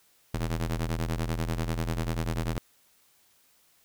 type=ring-modulated tone; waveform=sawtooth; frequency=82.41 Hz; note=E2; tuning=in tune; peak=-21 dBFS; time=0.34-2.58 s; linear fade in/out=0 ms; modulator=36.1 Hz; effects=white hiss -64 dBFS RMS until 3.84 s